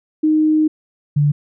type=tone pair in turn; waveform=sine; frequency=309.7 / 146.16 Hz; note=D#4 / D3; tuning=-8 / -8 cents; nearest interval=octave + minor second; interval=1300 cents; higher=first; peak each=-11 dBFS; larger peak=neither; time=0.23-0.68 / 1.16-1.32 s; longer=first; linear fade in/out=10 ms; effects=none